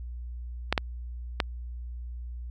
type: clicks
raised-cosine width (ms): 0.3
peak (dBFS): -7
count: 3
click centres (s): 0.726 / 0.778 / 1.402
effects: added 60 Hz sine -35 dBFS peak until 2.5 s